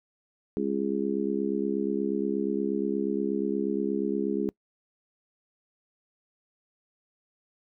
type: harmonic tone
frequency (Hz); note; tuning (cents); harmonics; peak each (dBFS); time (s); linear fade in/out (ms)
68.4; C#2; -23; 3 / 4 / 5 / 6; -31 / -31 / -31 / -31; 0.57-4.49; 0
effects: noise-tail reverb RT60 0.1 s tail -24 dB re dry